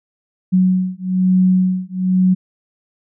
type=beating tone pair; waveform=sine; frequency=184.4 / 185.5 Hz; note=F#3 / F#3; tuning=-6 / +5 cents; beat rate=1.1 Hz; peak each=-15 dBFS; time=0.52-2.35 s; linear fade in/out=20 ms; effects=none